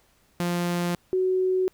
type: tone pair in turn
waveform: sawtooth / sine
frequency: 174.61 / 372.2 Hz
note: F3 / F#4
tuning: 0 / +10 cents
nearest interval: octave + minor second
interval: 1310 cents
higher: second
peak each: -20 dBFS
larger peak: neither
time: 0.4-0.95 / 1.13-1.68 s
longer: neither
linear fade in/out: 0 ms
effects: pink hiss -63 dBFS RMS until 1.73 s